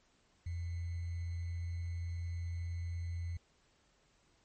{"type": "tone with sample-and-hold", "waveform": "sine", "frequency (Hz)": 85.6, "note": "F2", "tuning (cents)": -34, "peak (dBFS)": -36, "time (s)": [0.46, 3.37], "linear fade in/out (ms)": 5, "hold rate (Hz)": 2100, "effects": ["pink hiss -71 dBFS RMS until 4.44 s", "MP3 32 kbps"]}